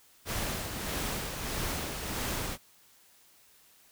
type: noise with tremolo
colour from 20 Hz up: pink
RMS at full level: -33 dBFS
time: 0.25-2.58 s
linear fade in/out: 50 ms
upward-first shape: sine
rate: 1.6 Hz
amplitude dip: 40%
effects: white hiss -61 dBFS RMS until 3.91 s